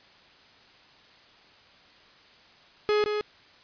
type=tone with echo; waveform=45% pulse; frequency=420.3 Hz; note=G#4; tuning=21 cents sharp; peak=-21 dBFS; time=2.89-3.04 s; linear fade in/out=0 ms; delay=170 ms; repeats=1; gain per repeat=-5 dB; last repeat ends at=3.21 s; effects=white hiss -55 dBFS RMS until 3.63 s + resampled to 11025 Hz